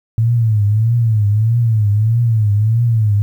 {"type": "tone with vibrato", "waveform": "sine", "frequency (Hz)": 110.3, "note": "A2", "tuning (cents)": 5, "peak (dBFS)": -10, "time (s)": [0.18, 3.22], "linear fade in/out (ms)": 0, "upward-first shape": "triangle", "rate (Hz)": 1.6, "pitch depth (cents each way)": 150, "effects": ["8-bit"]}